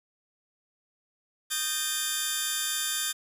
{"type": "tone cluster", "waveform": "10% pulse", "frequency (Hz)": [1234, 1567, 1812, 3560], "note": ["D#6", "G6", "A#6", "A7"], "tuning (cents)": [-15, -1, -50, 20], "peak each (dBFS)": [-30, -24, -29, -22], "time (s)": [1.5, 3.13], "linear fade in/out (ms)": 20, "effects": ["resampled to 32000 Hz", "9-bit"]}